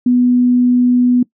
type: tone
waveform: sine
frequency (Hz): 246.9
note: B3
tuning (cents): 0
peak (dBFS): -8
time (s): 0.06-1.23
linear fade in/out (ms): 5
effects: noise-tail reverb RT60 0.1 s tail -21 dB re dry